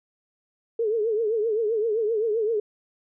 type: tone with vibrato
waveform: sine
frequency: 440 Hz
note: A4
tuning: in tune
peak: -21 dBFS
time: 0.79-2.6 s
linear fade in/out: 5 ms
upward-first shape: triangle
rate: 7.7 Hz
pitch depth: 130 cents each way
effects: none